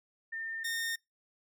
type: tone pair in turn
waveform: sine / sawtooth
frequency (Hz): 1808 / 1831.1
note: A6 / A#6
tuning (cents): +47 / -31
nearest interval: unison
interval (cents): 22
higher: second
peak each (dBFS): -36 / -29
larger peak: second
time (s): 0.32-0.64 / 0.64-0.96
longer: neither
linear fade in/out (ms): 10
effects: noise-tail reverb RT60 0.2 s tail -26 dB re dry